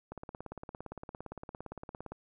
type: click train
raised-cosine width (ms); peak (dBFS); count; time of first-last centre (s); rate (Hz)
1; -28; 36; 0.12-2.12; 17.5
effects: none